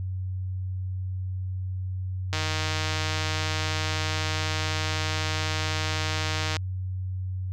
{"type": "click train", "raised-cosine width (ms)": 0.2, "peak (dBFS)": -11, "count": 662, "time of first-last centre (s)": [2.33, 6.567], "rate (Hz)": 156, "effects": ["added 93 Hz sine -28 dBFS peak until 7.52 s"]}